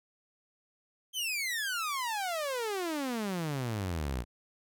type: exponential sweep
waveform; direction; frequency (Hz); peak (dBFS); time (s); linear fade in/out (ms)
sawtooth; down; 3194 to 56.5; -28; 1.13-4.25; 50
effects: none